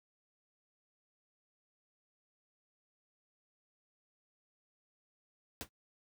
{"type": "noise with exponential decay", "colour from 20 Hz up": "pink", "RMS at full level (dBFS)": -36, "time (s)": [5.61, 5.69], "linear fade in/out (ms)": 0, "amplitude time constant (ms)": 16, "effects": ["noise-tail reverb RT60 0.1 s tail -24 dB re dry"]}